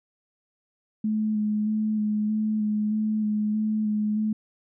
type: tone with vibrato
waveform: sine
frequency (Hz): 213.5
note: G#3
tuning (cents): +48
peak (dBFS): -22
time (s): 1.04-4.33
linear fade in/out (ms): 5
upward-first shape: square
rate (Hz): 1.6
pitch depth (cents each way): 16
effects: none